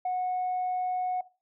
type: tone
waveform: sine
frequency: 733 Hz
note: F#5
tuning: 16 cents flat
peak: -25 dBFS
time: 0.05-1.21 s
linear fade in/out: 5 ms
effects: noise-tail reverb RT60 0.3 s tail -19 dB re dry + tanh soft clip ceiling -24 dBFS